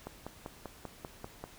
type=click train; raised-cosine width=1 ms; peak=-26 dBFS; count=8; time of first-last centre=0.07-1.44 s; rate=5.11 Hz; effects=pink hiss -55 dBFS RMS until 1.58 s